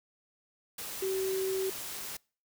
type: tone in noise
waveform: sine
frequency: 381.2 Hz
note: G4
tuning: 48 cents flat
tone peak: -29 dBFS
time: 1.02-1.7 s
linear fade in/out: 5 ms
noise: white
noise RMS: -40 dBFS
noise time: 0.78-2.17 s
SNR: +8 dB
effects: noise-tail reverb RT60 0.4 s tail -26 dB re dry